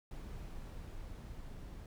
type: noise with level ramp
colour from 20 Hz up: brown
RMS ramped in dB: -45 to -48 dBFS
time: 0.11-1.86 s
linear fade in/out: 2 ms
effects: none